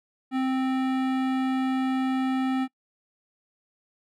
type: tone with hard clipping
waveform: sine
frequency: 261.6 Hz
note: C4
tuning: in tune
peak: -25 dBFS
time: 0.31-2.68 s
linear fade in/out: 50 ms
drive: 17 dB
effects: noise-tail reverb RT60 0.1 s tail -23 dB re dry